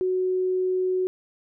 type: tone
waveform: sine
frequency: 370 Hz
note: F#4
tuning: in tune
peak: -21 dBFS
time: 0.01-1.07 s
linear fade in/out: 0 ms
effects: none